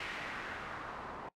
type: noise with low-pass filter sweep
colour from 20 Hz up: white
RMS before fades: -43 dBFS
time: 0-1.29 s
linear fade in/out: 5 ms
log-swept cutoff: 2300 to 950 Hz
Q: 1.7
effects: noise-tail reverb RT60 0.1 s tail -21 dB re dry